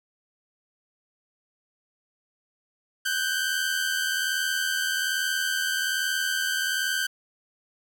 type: tone pair together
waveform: sawtooth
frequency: 1495 / 1576.2 Hz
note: F#6 / G6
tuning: +17 / +9 cents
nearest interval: minor second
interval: 92 cents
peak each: -25 / -23 dBFS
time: 3.05-7.07 s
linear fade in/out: 10 ms
effects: none